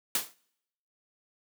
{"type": "noise with exponential decay", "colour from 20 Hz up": "white", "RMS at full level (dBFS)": -24, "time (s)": [0.15, 0.34], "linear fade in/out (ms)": 2, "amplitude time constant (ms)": 40, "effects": ["noise-tail reverb RT60 0.8 s tail -26 dB re dry", "high-pass 200 Hz 12 dB/octave"]}